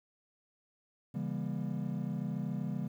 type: chord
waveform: triangle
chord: C# diminished seventh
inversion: none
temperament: just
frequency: 138.59 / 166.31 / 199.57 / 239.5 Hz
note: C#3 / E3 / G3 / Bb3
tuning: 0 / +16 / +31 / +47 cents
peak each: -37 / -37 / -36 / -39 dBFS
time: 1.14-2.88 s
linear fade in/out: 10 ms
effects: 11-bit